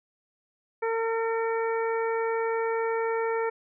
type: harmonic tone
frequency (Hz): 453.9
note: A#4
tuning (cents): -46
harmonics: 1 / 2 / 3 / 4 / 5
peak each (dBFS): -26 / -32 / -36 / -38 / -40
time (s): 0.82-3.5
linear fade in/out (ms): 10
effects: none